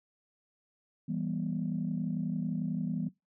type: chord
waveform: sine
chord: E minor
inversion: none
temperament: equal with one note detuned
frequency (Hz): 164.81 / 196 / 242.8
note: E3 / G3 / B3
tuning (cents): 0 / 0 / -29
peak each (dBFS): -34 / -35 / -35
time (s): 1.08-3.09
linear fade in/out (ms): 10
effects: noise-tail reverb RT60 0.2 s tail -20 dB re dry + tanh soft clip ceiling -22 dBFS